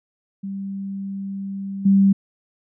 sine tone with level steps, 196 Hz, G3, in tune, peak -26 / -11 dBFS, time 0.43-2.13 s, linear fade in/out 10 ms, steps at 1.85 s, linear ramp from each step 10 ms, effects none

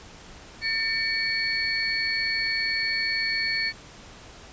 sine tone cluster, 1795 / 2261 / 4415 Hz, A6 / C#7 / C#8, +34 / +34 / -8 cents, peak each -28 dBFS, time 0.61-3.73 s, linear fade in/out 50 ms, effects pink hiss -46 dBFS RMS until 4.52 s + resampled to 16000 Hz

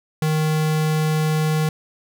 square tone, 155.5 Hz, D#3, 1 cent flat, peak -18 dBFS, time 0.22-1.69 s, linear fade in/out 2 ms, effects none

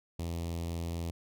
sawtooth tone with notch filter, 84.2 Hz, E2, 37 cents sharp, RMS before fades -36 dBFS, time 0.19-1.11 s, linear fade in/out 5 ms, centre 1500 Hz, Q 0.82, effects none

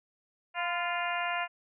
harmonic tone with a mistuned harmonic, 349.2 Hz, F4, in tune, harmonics 2 / 3 / 4 / 5 / 6 / 7 / 8, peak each -34 / -36 / -37 / -38 / -39 / -39 / -40 dBFS, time 0.54-1.48 s, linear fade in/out 50 ms, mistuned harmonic 3, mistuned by -38 cents, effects none

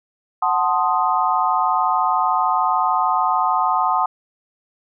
sine chord, F# diminished seventh, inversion none, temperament equal, 740 / 880 / 1046.5 / 1244.5 Hz, F#5 / A5 / C6 / Eb6, 0 / 0 / 0 / 0 cents, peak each -21 dBFS, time 0.42-4.06 s, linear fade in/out 5 ms, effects none

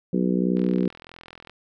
harmonic tone, 61.74 Hz, B1, in tune, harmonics 3 / 4 / 5 / 6 / 7 / 8, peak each -22 / -26 / -28 / -28 / -33 / -33 dBFS, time 0.13-0.88 s, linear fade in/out 5 ms
click train, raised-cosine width 0.3 ms, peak -26 dBFS, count 40, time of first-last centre 0.57-1.496 s, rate 42.1 Hz
effects none

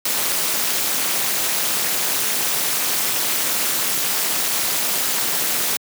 white noise with amplitude modulation, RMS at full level -17 dBFS, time 0.05-5.77 s, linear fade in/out 5 ms, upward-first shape sine, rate 243 Hz, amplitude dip 85%, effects high-pass 150 Hz 12 dB/octave

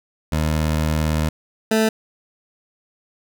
20% pulse tone pair in turn, 77.78 / 220 Hz, D#2 / A3, 0 / 0 cents, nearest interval octave + tritone, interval 1800 cents, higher second, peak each -13 / -10 dBFS, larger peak second, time 0.32-1.29 / 1.71-1.89 s, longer first, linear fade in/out 5 ms, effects none

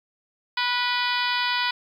harmonic tone with a mistuned harmonic, 490 Hz, B4, 14 cents flat, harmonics 2 / 3 / 4 / 5 / 6 / 7 / 8 / 9 / 10, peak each -27 / -29 / -30 / -31 / -32 / -32 / -33 / -34 / -34 dBFS, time 0.57-1.71 s, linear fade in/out 5 ms, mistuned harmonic 6, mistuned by +37 cents, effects 9-bit

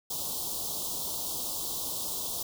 white band-stop noise, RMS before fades -34 dBFS, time 0.1-2.43 s, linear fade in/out 5 ms, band 1100 to 3300 Hz, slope 48 dB/octave, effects none

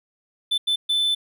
triangle tone bursts at uneven times, 3520 Hz, A7, in tune, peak -17 dBFS, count 3, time 0.51-0.58 / 0.67-0.76 / 0.89-1.15 s, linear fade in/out 10 ms, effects none

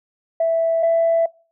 sine tone pair in turn, 659.3 / 663.9 Hz, E5 / E5, 0 / +12 cents, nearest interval unison, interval 12 cents, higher second, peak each -14 / -12 dBFS, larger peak second, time 0.4-0.83 / 0.83-1.26 s, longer neither, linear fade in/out 5 ms, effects noise-tail reverb RT60 0.4 s tail -25 dB re dry + tanh soft clip ceiling -10 dBFS

